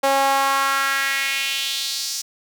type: tone with high-pass filter sweep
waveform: sawtooth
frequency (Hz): 273.2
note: C#4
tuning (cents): -25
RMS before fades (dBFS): -21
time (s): 0.03-2.22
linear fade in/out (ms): 10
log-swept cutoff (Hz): 630 to 5700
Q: 2.7
effects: none